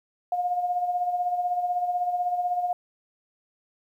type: tone with tremolo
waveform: sine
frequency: 714 Hz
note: F5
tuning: 38 cents sharp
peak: -21 dBFS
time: 0.32-2.73 s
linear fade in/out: 2 ms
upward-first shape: sine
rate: 16 Hz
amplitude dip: 55%
effects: 10-bit